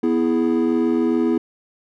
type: chord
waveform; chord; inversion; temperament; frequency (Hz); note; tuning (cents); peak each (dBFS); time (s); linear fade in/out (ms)
triangle; E major; second; equal with one note detuned; 246.9 / 329.6 / 416.7; B3 / E4 / G#4; 0 / 0 / +6; -17 / -17 / -21; 0.03-1.38; 5
effects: tanh soft clip ceiling -7 dBFS